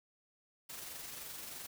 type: noise with amplitude modulation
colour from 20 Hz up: white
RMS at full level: -45 dBFS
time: 0.69-1.67 s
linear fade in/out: 10 ms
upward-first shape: sine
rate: 23.1 Hz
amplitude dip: 35%
effects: none